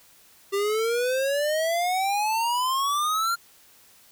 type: exponential sweep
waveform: square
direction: up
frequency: 392 to 1400 Hz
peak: -23 dBFS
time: 0.52-3.36 s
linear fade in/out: 20 ms
effects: white hiss -55 dBFS RMS until 4.11 s